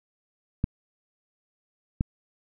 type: clicks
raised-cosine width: 5 ms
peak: -11 dBFS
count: 2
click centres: 0.641 / 2.009 s
effects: none